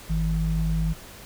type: tone pair together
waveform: sine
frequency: 50.77 / 161.2 Hz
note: G#1 / E3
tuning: -39 / -38 cents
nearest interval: octave + minor sixth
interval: 2001 cents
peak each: -24 dBFS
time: 0.09-0.94 s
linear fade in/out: 20 ms
effects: pink hiss -44 dBFS RMS until 1.25 s